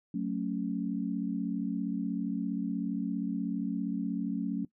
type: chord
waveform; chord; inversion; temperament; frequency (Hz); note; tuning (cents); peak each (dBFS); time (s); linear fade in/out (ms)
sine; F# minor; none; just; 185 / 222 / 277.5; F#3 / A3 / C#4; 0 / +16 / +2; -34; 0.14-4.65; 5
effects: noise-tail reverb RT60 0.1 s tail -20 dB re dry